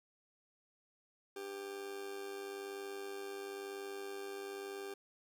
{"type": "tone with amplitude modulation", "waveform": "40% pulse", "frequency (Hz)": 395.7, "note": "G4", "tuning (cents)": 16, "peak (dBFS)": -39, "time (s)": [1.36, 4.94], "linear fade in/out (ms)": 5, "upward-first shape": "sine", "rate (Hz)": 101, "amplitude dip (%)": 60, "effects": []}